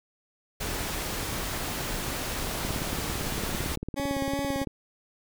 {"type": "noise", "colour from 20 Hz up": "pink", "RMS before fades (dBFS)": -32, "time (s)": [0.6, 3.76], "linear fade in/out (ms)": 10}
{"type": "click train", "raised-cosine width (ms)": 3, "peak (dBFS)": -20, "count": 37, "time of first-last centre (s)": [2.65, 4.672], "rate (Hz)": 17.8}
{"type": "tone with vibrato", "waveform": "20% pulse", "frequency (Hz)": 277.2, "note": "C#4", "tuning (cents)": 0, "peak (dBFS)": -23, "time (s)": [3.96, 4.65], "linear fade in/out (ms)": 20, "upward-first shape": "sine", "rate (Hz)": 2.8, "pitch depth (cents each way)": 19}
{"effects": []}